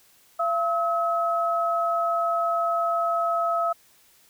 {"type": "tone pair together", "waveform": "sine", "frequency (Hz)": [680, 1285.8], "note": ["F5", "E6"], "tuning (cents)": [-46, -43], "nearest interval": "major seventh", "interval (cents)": 1103, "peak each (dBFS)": -24, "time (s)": [0.39, 3.73], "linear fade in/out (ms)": 10, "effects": ["white hiss -58 dBFS RMS until 4.29 s"]}